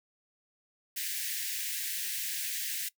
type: high-pass noise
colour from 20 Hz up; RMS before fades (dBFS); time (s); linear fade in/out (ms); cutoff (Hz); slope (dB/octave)
white; -35; 0.96-2.89; 10; 1600; 96
effects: noise-tail reverb RT60 0.1 s tail -20 dB re dry